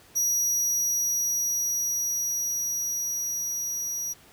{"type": "tone with level ramp", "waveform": "40% pulse", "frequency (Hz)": 5790, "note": "F#8", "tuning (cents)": -38, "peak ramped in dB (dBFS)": [-21, -28], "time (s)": [0.15, 4.14], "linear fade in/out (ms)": 20, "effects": ["pink hiss -54 dBFS RMS until 4.32 s", "high-pass 60 Hz 12 dB/octave"]}